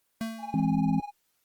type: tone with exponential decay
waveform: square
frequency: 224.5 Hz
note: A3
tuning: 35 cents sharp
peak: -28 dBFS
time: 0.21-0.81 s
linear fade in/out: 0 ms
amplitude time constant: 130 ms
type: tone with tremolo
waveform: triangle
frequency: 822 Hz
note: G#5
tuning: 18 cents flat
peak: -29 dBFS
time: 0.38-1.12 s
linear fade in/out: 50 ms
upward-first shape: sine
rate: 20 Hz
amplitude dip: 90%
type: chord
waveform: sine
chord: E augmented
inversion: none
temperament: equal with one note detuned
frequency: 164.81 / 207.7 / 264.1 Hz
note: E3 / G#3 / B#3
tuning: 0 / 0 / +16 cents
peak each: -27 dBFS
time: 0.54-1 s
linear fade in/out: 2 ms
effects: white hiss -73 dBFS RMS until 1.44 s + Opus 24 kbps